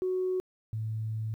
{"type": "tone pair in turn", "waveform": "sine", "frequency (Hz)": [370, 110], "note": ["F#4", "A2"], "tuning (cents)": [0, 0], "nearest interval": "octave + major sixth", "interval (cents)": 2100, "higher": "first", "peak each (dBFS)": [-26, -30], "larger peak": "first", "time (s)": [[0.02, 0.4], [0.73, 1.34]], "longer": "second", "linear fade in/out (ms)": 0, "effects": ["tanh soft clip ceiling -22 dBFS", "11-bit"]}